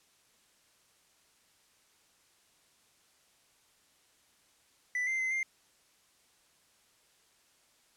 triangle tone with pitch steps, 1987 / 2084 / 2056 / 2103 Hz, B6 / C7 / C7 / C7, +10 / -7 / -31 / +8 cents, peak -28 dBFS, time 4.95-5.43 s, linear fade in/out 2 ms, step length 120 ms, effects white hiss -67 dBFS RMS until 7.96 s + low-pass 10000 Hz 12 dB/octave

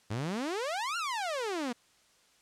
sawtooth exponential two-way sweep, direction up then down, 98.8 to 1437 to 229.4 Hz, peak -28 dBFS, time 0.1-1.73 s, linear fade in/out 10 ms, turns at 0.97 s, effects white hiss -65 dBFS RMS until 2.41 s + low-pass 8000 Hz 12 dB/octave

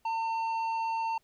sine tone with tanh clipping, 904 Hz, A5, 47 cents sharp, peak -30 dBFS, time 0.05-1.18 s, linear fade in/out 5 ms, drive 8 dB, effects pink hiss -72 dBFS RMS until 1.23 s

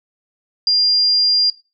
sine tone, 4800 Hz, D8, 37 cents sharp, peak -11 dBFS, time 0.67-1.5 s, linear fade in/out 2 ms, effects noise-tail reverb RT60 0.3 s tail -21 dB re dry

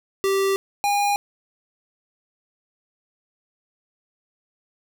square tone pair in turn, 390 / 814.1 Hz, G4 / G#5, -9 / -35 cents, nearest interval octave + minor second, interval 1274 cents, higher second, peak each -19 dBFS, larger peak neither, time 0.24-0.56 / 0.84-1.16 s, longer neither, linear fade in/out 0 ms, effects none

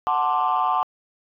sine chord, D dominant seventh, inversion first, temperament equal, 740 / 880 / 1046.5 / 1174.7 Hz, F#5 / A5 / C6 / D6, 0 / 0 / 0 / 0 cents, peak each -23 dBFS, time 0.07-0.83 s, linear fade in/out 0 ms, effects tanh soft clip ceiling -13 dBFS

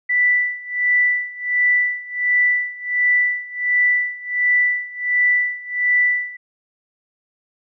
sine tone with tremolo, 1975.5 Hz, B6, in tune, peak -12 dBFS, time 0.09-6.37 s, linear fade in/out 10 ms, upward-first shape sine, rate 1.4 Hz, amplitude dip 90%, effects none

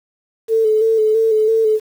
sine tone with vibrato, 440 Hz, A4, in tune, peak -11 dBFS, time 0.48-1.8 s, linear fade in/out 50 ms, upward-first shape square, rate 3 Hz, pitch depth 30 cents each way, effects 7-bit

